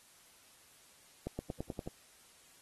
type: accelerating click train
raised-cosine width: 2 ms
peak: -25 dBFS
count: 7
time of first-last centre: 1.27-1.875 s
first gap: 120 ms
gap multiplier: 0.93
effects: white hiss -62 dBFS RMS until 2.61 s + AAC 32 kbps